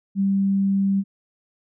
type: tone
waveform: sine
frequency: 196 Hz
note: G3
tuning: in tune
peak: -17 dBFS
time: 0.15-1.04 s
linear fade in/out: 50 ms
effects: none